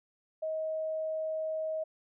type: tone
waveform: sine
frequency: 632 Hz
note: D#5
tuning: 27 cents sharp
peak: -31 dBFS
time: 0.42-1.84 s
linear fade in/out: 10 ms
effects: none